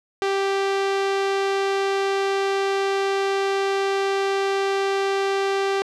sawtooth tone, 392 Hz, G4, in tune, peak -16 dBFS, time 0.22-5.82 s, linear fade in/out 0 ms, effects low-pass 5000 Hz 12 dB/octave

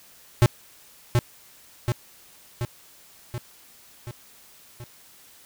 square tone with echo, 120.5 Hz, B2, 42 cents flat, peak -13 dBFS, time 0.42-0.46 s, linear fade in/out 0 ms, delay 730 ms, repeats 6, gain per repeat -4 dB, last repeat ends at 4.84 s, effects white hiss -52 dBFS RMS until 5.45 s

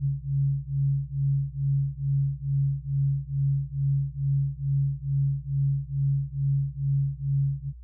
sine beating tone pair, 137.5 / 139.8 Hz, C#3 / C#3, -14 / +15 cents, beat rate 2.3 Hz, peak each -26 dBFS, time 0-7.73 s, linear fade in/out 50 ms, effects added 60 Hz sine -41 dBFS peak until 7.83 s

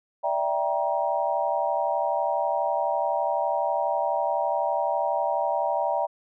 sine chord, E half-diminished seventh, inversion third, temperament equal with one note detuned, 587.3 / 659.3 / 784 / 944.8 Hz, D5 / E5 / G5 / Bb5, 0 / 0 / 0 / +23 cents, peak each -28 dBFS, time 0.23-6.07 s, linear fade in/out 20 ms, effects none

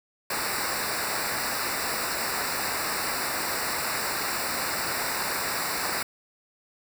pink noise with comb filter, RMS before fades -29 dBFS, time 0.3-6.03 s, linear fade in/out 5 ms, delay 0.31 ms, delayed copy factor -0.95, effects none

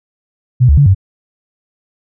sine tone with pitch steps, 125.2 / 71.5 / 142.3 / 95.8 Hz, B2 / D2 / C#3 / G2, +24 / -46 / +46 / -39 cents, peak -4 dBFS, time 0.6-0.948 s, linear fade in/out 20 ms, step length 87 ms, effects none

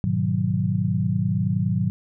sine chord, G# minor seventh, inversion none, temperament equal, 103.83 / 123.47 / 155.56 / 185 Hz, G#2 / B2 / D#3 / F#3, 0 / 0 / 0 / 0 cents, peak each -25 / -26 / -26 / -24 dBFS, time 0.04-1.9 s, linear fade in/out 0 ms, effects none

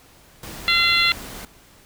pink noise, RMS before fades -36 dBFS, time 0.43-1.45 s, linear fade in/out 2 ms
harmonic tone, 686 Hz, F5, 31 cents flat, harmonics 2 / 3 / 4 / 5 / 6, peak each -24 / -20 / -22 / -22 / -21 dBFS, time 0.68-1.12 s, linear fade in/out 0 ms
effects pink hiss -51 dBFS RMS until 1.85 s

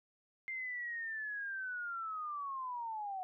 sine linear sweep, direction down, 2103 to 735 Hz, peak -38 dBFS, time 0.48-3.23 s, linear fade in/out 0 ms, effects none

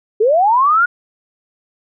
sine linear sweep, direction up, 402.4 to 1459 Hz, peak -9 dBFS, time 0.2-0.86 s, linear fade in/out 10 ms, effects none

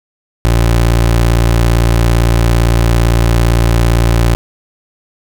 25% pulse tone, 57.7 Hz, A#1, 17 cents flat, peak -4 dBFS, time 0.45-4.35 s, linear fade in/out 0 ms, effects none

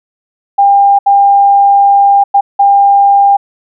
sine tone bursts at uneven times, 800 Hz, G5, 35 cents sharp, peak -3 dBFS, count 4, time 0.58-0.99 / 1.06-2.24 / 2.34-2.41 / 2.59-3.37 s, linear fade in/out 10 ms, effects none

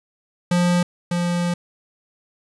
square tone pair in turn, 176.2 / 174.58 Hz, F3 / F3, +16 / 0 cents, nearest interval unison, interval 16 cents, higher first, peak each -16 / -20 dBFS, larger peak first, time 0.51-0.83 / 1.11-1.54 s, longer second, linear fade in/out 5 ms, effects resampled to 24000 Hz + 8-bit

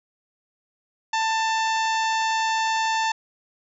harmonic tone, 889 Hz, A5, 18 cents sharp, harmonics 1 / 2 / 3 / 4 / 5 / 6 / 7 / 8, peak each -22 / -28 / -32 / -34 / -36 / -38 / -39 / -40 dBFS, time 1.13-3.12 s, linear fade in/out 5 ms, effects none

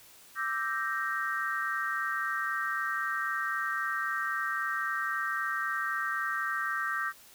sine chord, E half-diminished seventh, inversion third, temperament equal, 1174.7 / 1318.5 / 1568 / 1864.7 Hz, D6 / E6 / G6 / Bb6, 0 / 0 / 0 / 0 cents, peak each -36 / -36 / -33 / -35 dBFS, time 0.35-7.13 s, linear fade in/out 50 ms, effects white hiss -55 dBFS RMS until 7.34 s

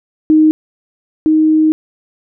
sine tone pair in turn, 311.1 / 312.5 Hz, D#4 / D#4, 0 / +8 cents, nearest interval unison, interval 8 cents, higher second, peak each -5 / -7 dBFS, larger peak first, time 0.3-0.51 / 1.26-1.72 s, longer second, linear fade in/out 0 ms, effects none

